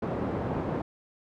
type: band-pass noise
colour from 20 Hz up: pink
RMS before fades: -31 dBFS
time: 0.02-0.82 s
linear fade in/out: 5 ms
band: 120 to 780 Hz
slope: 12 dB/octave
effects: none